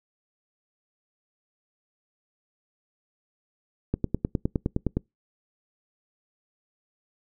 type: click train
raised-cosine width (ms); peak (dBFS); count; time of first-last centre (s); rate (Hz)
3; -11; 11; 3.94-4.97; 9.71
effects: noise-tail reverb RT60 0.2 s tail -26 dB re dry